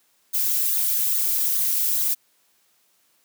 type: noise with flanger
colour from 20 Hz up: violet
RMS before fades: -22 dBFS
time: 0.33-2.15 s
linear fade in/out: 20 ms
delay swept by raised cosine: 0.36 to 3.36 ms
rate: 2.4 Hz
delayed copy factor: -0.7
effects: white hiss -64 dBFS RMS until 3.24 s + high-pass 150 Hz 12 dB/octave